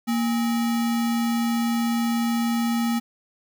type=tone with sample-and-hold; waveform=sine; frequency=233.1 Hz; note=A#3; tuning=in tune; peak=-20 dBFS; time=0.07-3 s; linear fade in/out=20 ms; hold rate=1050 Hz; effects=none